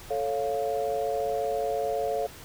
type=chord; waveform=sine; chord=A augmented; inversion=none; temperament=equal; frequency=440 / 554.4 / 698.5 Hz; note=A4 / C#5 / E#5; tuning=0 / 0 / 0 cents; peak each=-30 dBFS; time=0.1-2.27 s; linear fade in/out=10 ms; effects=pink hiss -46 dBFS RMS until 2.44 s